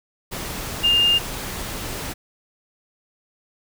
sine tone in noise, 2813 Hz, F7, 12 cents sharp, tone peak -14 dBFS, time 0.83-1.19 s, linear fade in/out 20 ms, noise pink, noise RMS -30 dBFS, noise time 0.31-2.14 s, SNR +13 dB, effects none

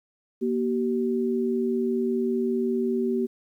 sine tone pair together, 237.8 / 382.9 Hz, A#3 / G4, +35 / -41 cents, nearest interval minor sixth, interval 824 cents, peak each -25 dBFS, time 0.41-3.27 s, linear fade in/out 20 ms, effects 10-bit

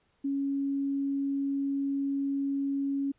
sine tone, 277.2 Hz, C#4, in tune, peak -27 dBFS, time 0.24-3.12 s, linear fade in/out 10 ms, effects pink hiss -71 dBFS RMS until 3.18 s + resampled to 8000 Hz

